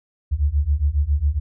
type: beating tone pair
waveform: sine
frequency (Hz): 69 / 76.3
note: C#2 / D#2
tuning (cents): -7 / -33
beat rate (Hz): 7.3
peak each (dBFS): -20 / -19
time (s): 0.31-1.4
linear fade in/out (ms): 20
effects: none